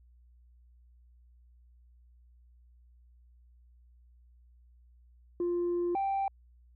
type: tone pair in turn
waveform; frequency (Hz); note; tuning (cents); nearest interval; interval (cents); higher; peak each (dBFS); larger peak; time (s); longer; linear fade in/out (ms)
sine; 349.2 / 783.9; F4 / G5; 0 / 0; octave + major second; 1400; second; -26; neither; 5.4-5.95 / 5.95-6.28; first; 2
effects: tanh soft clip ceiling -26 dBFS + added 60 Hz sine -57 dBFS peak until 6.75 s